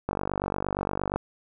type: click train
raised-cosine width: 1 ms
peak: -13 dBFS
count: 53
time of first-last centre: 0.09-1.16 s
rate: 48.6 Hz
effects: none